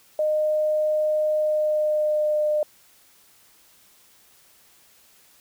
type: tone with pitch glide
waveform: sine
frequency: 613 to 603.9 Hz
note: D#5 to D5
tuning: -26 to +48 cents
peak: -19 dBFS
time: 0.19-2.63 s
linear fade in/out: 2 ms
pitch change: -26 cents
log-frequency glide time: 1.36-2.46 s
effects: white hiss -56 dBFS RMS until 5.4 s